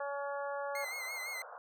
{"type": "harmonic tone", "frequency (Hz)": 282.2, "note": "C#4", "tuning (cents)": 31, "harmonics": [2, 3, 4, 5, 6], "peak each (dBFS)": [-38, -42, -44, -46, -48], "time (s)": [0, 0.85], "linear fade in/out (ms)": 5}
{"type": "tone with vibrato", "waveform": "40% pulse", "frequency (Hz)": 2100, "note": "C7", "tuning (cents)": 6, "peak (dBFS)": -38, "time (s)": [0.75, 1.42], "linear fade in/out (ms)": 2, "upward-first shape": "sine", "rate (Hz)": 5.9, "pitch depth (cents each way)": 58}
{"type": "band-pass noise", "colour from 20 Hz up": "white", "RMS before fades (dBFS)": -49, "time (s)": [0.83, 1.58], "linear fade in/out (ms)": 0, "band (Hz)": [480, 1500], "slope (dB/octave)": 96}
{"effects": []}